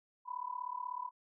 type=tone with amplitude modulation; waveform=sine; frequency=992 Hz; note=B5; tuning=7 cents sharp; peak=-34 dBFS; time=0.25-1.11 s; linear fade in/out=50 ms; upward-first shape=sine; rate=36.3 Hz; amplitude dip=90%; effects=none